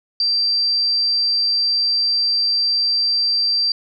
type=tone; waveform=sine; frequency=4699 Hz; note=D8; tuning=in tune; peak=-15 dBFS; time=0.2-3.72 s; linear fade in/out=2 ms; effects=none